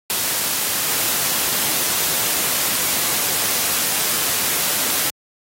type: noise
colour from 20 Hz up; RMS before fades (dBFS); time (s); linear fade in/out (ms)
white; -20; 0.1-5.1; 0
effects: high-pass 100 Hz 12 dB/octave + AAC 48 kbps